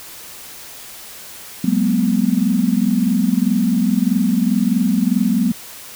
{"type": "tone cluster", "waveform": "sine", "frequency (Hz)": [185.9, 206, 229, 250.8], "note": ["F#3", "G#3", "A#3", "B3"], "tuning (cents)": [8, -14, -31, 27], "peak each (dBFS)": -19, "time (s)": [1.64, 5.52], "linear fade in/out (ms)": 5, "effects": ["white hiss -36 dBFS RMS until 5.95 s"]}